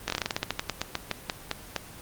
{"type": "slowing click train", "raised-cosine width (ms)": 0.2, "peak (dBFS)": -9, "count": 19, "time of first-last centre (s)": [0.08, 1.763], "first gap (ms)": 20, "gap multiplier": 1.16, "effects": ["pink hiss -45 dBFS RMS until 2.01 s", "Opus 24 kbps"]}